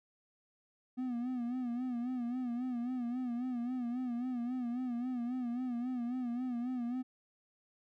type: tone with vibrato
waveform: triangle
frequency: 246 Hz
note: B3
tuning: 7 cents flat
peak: -32 dBFS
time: 0.97-7.03 s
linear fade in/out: 20 ms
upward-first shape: sine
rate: 3.7 Hz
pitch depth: 78 cents each way
effects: none